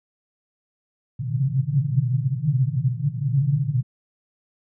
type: band-pass noise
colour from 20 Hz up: pink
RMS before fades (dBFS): -22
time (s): 1.19-3.83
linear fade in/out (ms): 10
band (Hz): 120 to 150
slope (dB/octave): 96
effects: none